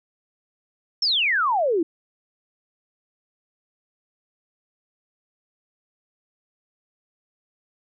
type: exponential sweep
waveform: sine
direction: down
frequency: 5570 to 310 Hz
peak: -18 dBFS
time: 1.02-1.83 s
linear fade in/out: 5 ms
effects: none